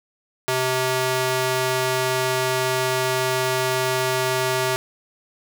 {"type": "tone with high-pass filter", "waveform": "square", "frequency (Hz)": 129.1, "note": "C3", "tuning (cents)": -23, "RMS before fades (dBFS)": -22, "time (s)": [0.48, 4.76], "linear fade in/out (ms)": 0, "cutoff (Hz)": 380, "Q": 0.59, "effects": []}